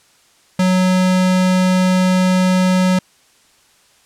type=tone; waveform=square; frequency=184.6 Hz; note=F#3; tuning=4 cents flat; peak=-12 dBFS; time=0.59-2.99 s; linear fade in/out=5 ms; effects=white hiss -53 dBFS RMS until 4.05 s + low-pass 9000 Hz 12 dB/octave